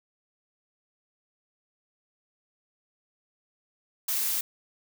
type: noise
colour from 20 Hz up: blue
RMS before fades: -28 dBFS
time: 4.08-4.41 s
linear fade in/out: 5 ms
effects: none